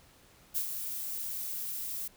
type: noise with ADSR envelope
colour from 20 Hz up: violet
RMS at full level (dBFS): -30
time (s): 0.54-2.08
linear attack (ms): 26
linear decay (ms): 87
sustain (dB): -7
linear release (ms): 8
effects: pink hiss -60 dBFS RMS until 2.16 s